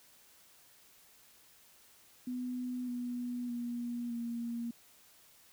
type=tone with pitch steps; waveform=sine; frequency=249.4 / 244.4 / 239.5 / 234.7 Hz; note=B3 / B3 / A#3 / A#3; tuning=+17 / -18 / +47 / +12 cents; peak=-35 dBFS; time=2.27-4.71 s; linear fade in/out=5 ms; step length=610 ms; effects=white hiss -62 dBFS RMS until 5.52 s